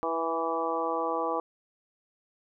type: harmonic tone with a mistuned harmonic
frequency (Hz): 164.81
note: E3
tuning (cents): 0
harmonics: 2 / 3 / 4 / 5 / 6 / 7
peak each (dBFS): -36 / -32 / -35 / -34 / -35 / -33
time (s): 0.03-1.4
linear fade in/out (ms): 0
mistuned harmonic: 3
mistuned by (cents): -16
effects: none